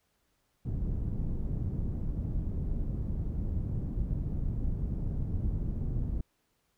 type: low-pass noise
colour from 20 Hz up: pink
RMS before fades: -32 dBFS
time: 0.65-6.21 s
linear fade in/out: 5 ms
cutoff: 170 Hz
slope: 12 dB/octave
effects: pink hiss -75 dBFS RMS until 6.77 s